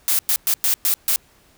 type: noise bursts at uneven times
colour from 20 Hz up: blue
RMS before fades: -18 dBFS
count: 6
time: 0.08-0.19 / 0.29-0.36 / 0.47-0.54 / 0.64-0.74 / 0.85-0.94 / 1.08-1.16 s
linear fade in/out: 0 ms
effects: pink hiss -55 dBFS RMS until 1.57 s